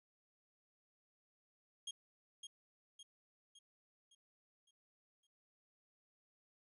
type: tone with echo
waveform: sawtooth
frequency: 3251 Hz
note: G#7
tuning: 38 cents flat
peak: -39 dBFS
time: 1.87-1.91 s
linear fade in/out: 5 ms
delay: 560 ms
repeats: 6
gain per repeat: -6 dB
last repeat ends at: 5.27 s
effects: resampled to 24000 Hz